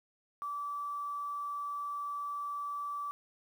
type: tone with quantisation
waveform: sine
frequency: 1157 Hz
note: D6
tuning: 26 cents flat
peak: -35 dBFS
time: 0.42-3.11 s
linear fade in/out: 0 ms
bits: 10
effects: none